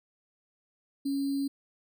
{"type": "tone with sample-and-hold", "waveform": "sine", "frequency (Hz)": 277.2, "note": "C#4", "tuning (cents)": 0, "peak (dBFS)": -27, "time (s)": [1.05, 1.48], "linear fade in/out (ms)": 10, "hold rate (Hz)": 4410, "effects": []}